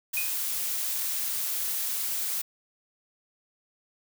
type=noise; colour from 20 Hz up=blue; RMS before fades=-30 dBFS; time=0.13-2.42 s; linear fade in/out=10 ms
type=tone with exponential decay; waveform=sine; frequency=2489 Hz; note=D#7; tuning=in tune; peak=-25 dBFS; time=0.17-0.4 s; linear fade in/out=2 ms; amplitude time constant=49 ms
effects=none